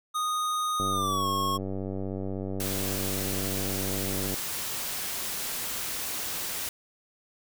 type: tone with pitch glide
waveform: square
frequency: 1239 to 1091.1 Hz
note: D#6 to C#6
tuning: -8 to -28 cents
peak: -27 dBFS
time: 0.14-1.58 s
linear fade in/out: 20 ms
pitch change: -220 cents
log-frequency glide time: 0.9-1.27 s
type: click train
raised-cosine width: 2 ms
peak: -21 dBFS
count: 342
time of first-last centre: 0.8-4.341 s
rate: 96.3 Hz
type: noise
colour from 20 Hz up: white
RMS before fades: -33 dBFS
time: 2.6-6.69 s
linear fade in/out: 2 ms
effects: none